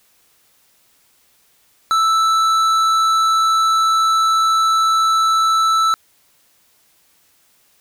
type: tone with tanh clipping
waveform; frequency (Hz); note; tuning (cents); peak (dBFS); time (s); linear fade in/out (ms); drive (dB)
sine; 1319; E6; +1; -14; 1.91-5.94; 0; 12
effects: white hiss -57 dBFS RMS until 7.8 s